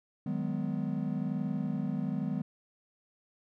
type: chord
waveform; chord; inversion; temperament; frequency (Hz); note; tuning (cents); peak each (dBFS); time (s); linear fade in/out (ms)
triangle; G# minor seventh; second; just; 155.74 / 186.89 / 207.7 / 249.2; D#3 / F#3 / G#3 / B3; +2 / +18 / 0 / +16; -34; 0.26-2.42; 5
effects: none